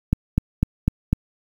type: click train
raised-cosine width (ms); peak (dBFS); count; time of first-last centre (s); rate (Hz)
5; -4; 5; 0.13-1.13; 4
effects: 7-bit